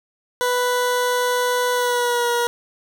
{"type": "tone with pitch glide", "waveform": "20% pulse", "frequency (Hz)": [493.9, 477.6], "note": ["B4", "A#4"], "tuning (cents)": [0, 42], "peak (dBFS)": -13, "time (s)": [0.41, 2.47], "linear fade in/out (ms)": 0, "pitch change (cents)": -58, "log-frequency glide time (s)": [1.73, 2.3], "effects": []}